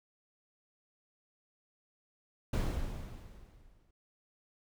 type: noise with exponential decay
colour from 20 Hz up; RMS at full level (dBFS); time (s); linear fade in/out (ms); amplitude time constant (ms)
brown; -28; 2.53-3.91; 5; 300
effects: none